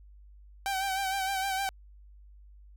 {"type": "tone with vibrato", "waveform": "sawtooth", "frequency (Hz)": 774, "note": "G5", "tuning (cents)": -22, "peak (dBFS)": -25, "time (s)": [0.66, 1.69], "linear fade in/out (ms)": 0, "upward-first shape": "sine", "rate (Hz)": 6.5, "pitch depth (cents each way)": 42, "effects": ["added 50 Hz sine -50 dBFS peak until 2.76 s"]}